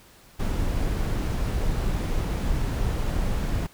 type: noise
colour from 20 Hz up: brown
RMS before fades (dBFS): -25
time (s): 0.39-3.67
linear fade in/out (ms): 10
effects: pink hiss -53 dBFS RMS until 3.73 s